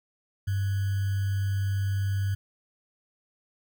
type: tone with sample-and-hold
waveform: sine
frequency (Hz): 98.1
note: G2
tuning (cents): +2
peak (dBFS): -24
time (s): 0.47-2.35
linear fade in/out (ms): 10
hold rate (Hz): 1575
effects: none